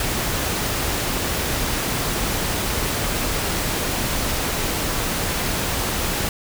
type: noise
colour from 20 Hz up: pink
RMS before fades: -23 dBFS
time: 0-6.29 s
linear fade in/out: 2 ms
effects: none